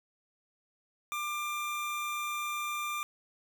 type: tone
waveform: 25% pulse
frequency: 1191 Hz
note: D6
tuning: 24 cents sharp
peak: -29 dBFS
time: 1.12-3.03 s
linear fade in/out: 0 ms
effects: none